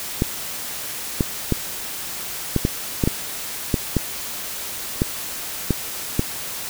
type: clicks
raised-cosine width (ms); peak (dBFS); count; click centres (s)
3; -4; 12; 0.221 / 1.208 / 1.523 / 2.563 / 2.651 / 3.038 / 3.075 / 3.742 / 3.967 / 5.019 / 5.707 / 6.194
effects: white hiss -30 dBFS RMS until 6.69 s